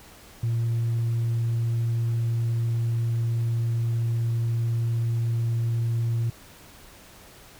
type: tone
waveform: sine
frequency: 116 Hz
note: A#2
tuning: 8 cents flat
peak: -20 dBFS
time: 0.43-6.3 s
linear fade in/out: 5 ms
effects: tanh soft clip ceiling -20 dBFS + pink hiss -49 dBFS RMS until 7.59 s